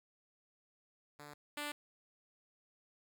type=tone pair in turn; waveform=5% pulse; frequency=146.83 / 293.7 Hz; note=D3 / D4; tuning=0 / 0 cents; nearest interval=octave; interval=1200 cents; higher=second; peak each=-39 / -28 dBFS; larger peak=second; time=1.19-1.34 / 1.57-1.72 s; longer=neither; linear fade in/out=5 ms; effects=none